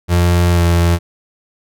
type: tone with pitch glide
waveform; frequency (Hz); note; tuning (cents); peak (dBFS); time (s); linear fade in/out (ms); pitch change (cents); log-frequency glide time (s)
35% pulse; 87.31 to 85.56; F2 to F2; 0 to -35; -8; 0.08-0.99; 50; -35; 0.51-0.62
effects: none